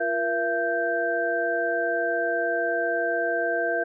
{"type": "tone cluster", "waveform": "sine", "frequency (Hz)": [344.7, 474.8, 673, 1566], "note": ["F4", "A#4", "E5", "G6"], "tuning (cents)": [-23, 32, 36, -2], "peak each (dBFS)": [-32, -29, -26, -27], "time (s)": [0, 3.84], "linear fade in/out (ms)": 10, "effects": []}